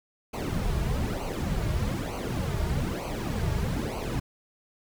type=noise with flanger; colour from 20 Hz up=brown; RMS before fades=-29 dBFS; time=0.33-4.2 s; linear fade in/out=10 ms; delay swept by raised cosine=0.56 to 3.96 ms; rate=1.1 Hz; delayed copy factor=-0.75; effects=none